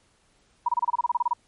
sine tone bursts, 962 Hz, B5, 46 cents flat, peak -19 dBFS, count 13, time 0.66-1.334 s, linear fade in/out 5 ms, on 26 ms, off 28 ms, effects pink hiss -64 dBFS RMS until 1.47 s + MP3 48 kbps

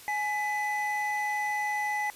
triangle tone pair together, 838.8 / 1995 Hz, G#5 / B6, +17 / +17 cents, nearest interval octave + minor third, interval 1500 cents, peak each -28 / -29 dBFS, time 0.08-2.1 s, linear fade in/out 0 ms, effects white hiss -49 dBFS RMS until 2.15 s + resampled to 32000 Hz

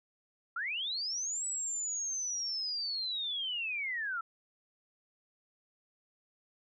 sine linear two-way sweep, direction up then down, 1307 to 7902 to 1307 Hz, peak -33 dBFS, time 0.56-4.21 s, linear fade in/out 5 ms, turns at 1.46 s, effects none

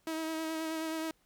sawtooth tone with vibrato, 320 Hz, D#4, 49 cents sharp, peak -30 dBFS, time 0.07-1.11 s, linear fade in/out 2 ms, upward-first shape sine, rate 9.4 Hz, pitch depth 22 cents each way, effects pink hiss -71 dBFS RMS until 1.25 s

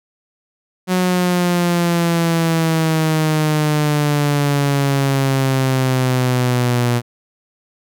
sawtooth exponential sweep, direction down, 184.1 to 120 Hz, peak -10 dBFS, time 0.87-7.02 s, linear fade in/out 50 ms, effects none

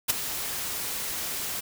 white noise with ADSR envelope, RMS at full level -20 dBFS, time 0.08-1.61 s, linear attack 21 ms, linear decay 13 ms, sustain -12 dB, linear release 16 ms, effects none

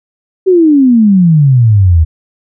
sine exponential sweep, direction down, 386.6 to 76.8 Hz, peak -3 dBFS, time 0.46-2.05 s, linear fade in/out 20 ms, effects none

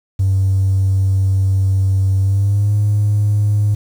triangle tone with pitch glide, 96.3 to 103.81 Hz, G2 to G#2, -30 to 0 cents, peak -8 dBFS, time 0.19-3.75 s, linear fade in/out 10 ms, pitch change +130 cents, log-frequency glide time 2.18-2.74 s, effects tanh soft clip ceiling -8 dBFS + 7-bit

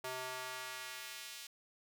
square tone with high-pass filter sweep, 128.5 Hz, C3, 31 cents flat, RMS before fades -45 dBFS, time 0.04-1.47 s, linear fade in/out 5 ms, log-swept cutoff 590 to 3400 Hz, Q 0.85, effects none

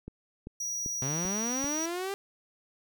click train, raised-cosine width 3 ms, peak -27 dBFS, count 5, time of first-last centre 0.08-1.643 s, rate 2.56 Hz
square tone, 5790 Hz, F#8, 38 cents flat, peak -32 dBFS, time 0.6-1.86 s, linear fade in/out 5 ms
sawtooth linear sweep, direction up, 125.9 to 401.1 Hz, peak -28 dBFS, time 1.02-2.14 s, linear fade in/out 0 ms
effects none

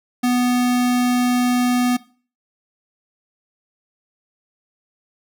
square tone, 246.9 Hz, B3, in tune, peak -16 dBFS, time 0.23-1.97 s, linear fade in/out 10 ms, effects noise-tail reverb RT60 0.4 s tail -19 dB re dry

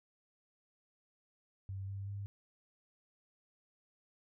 sine tone with pitch steps, 96.8 / 98.49 / 100.21 Hz, G2 / G2 / G2, -21 / +9 / +39 cents, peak -39 dBFS, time 1.69-2.26 s, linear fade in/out 0 ms, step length 190 ms, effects none

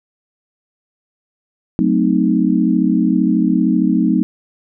sine chord, F# diminished seventh, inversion none, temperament equal with one note detuned, 185 / 220 / 257.9 / 311.1 Hz, F#3 / A3 / C4 / Eb4, 0 / 0 / -25 / 0 cents, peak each -17 dBFS, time 1.79-4.23 s, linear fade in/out 0 ms, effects none

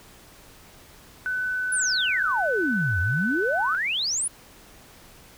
sine tone, 1504 Hz, F#6, 28 cents sharp, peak -24 dBFS, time 1.26-3.75 s, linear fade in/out 0 ms
sine exponential two-way sweep, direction down then up, 10510 to 82.3 to 10510 Hz, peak -23 dBFS, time 1.72-4.28 s, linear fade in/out 5 ms, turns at 3 s
effects pink hiss -50 dBFS RMS until 5.37 s

